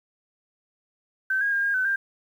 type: tone with pitch steps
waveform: sine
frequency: 1543 / 1634 / 1611 / 1620 / 1516 / 1591 Hz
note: G6 / G#6 / G6 / G#6 / F#6 / G6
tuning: -28 / -29 / +47 / -43 / +42 / +25 cents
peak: -21 dBFS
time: 1.3-1.96 s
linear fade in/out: 5 ms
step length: 110 ms
effects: 9-bit